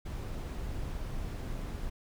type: noise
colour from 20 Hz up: brown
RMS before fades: -37 dBFS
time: 0.05-1.9 s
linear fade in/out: 10 ms
effects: none